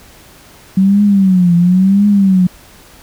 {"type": "tone with vibrato", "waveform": "sine", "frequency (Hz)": 188.1, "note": "F#3", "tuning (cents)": 29, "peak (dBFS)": -6, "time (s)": [0.77, 2.47], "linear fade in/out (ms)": 5, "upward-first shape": "triangle", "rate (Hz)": 0.96, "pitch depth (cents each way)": 170, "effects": ["pink hiss -41 dBFS RMS until 3.02 s"]}